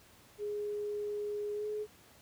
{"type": "tone with pitch glide", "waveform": "sine", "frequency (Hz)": [415.3, 423.3], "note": ["G#4", "G#4"], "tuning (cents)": [0, 33], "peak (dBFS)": -34, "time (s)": [0.38, 1.87], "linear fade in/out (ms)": 50, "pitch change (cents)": 33, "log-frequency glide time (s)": [1.54, 1.67], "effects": ["pink hiss -60 dBFS RMS until 2.21 s", "high-pass 60 Hz 12 dB/octave"]}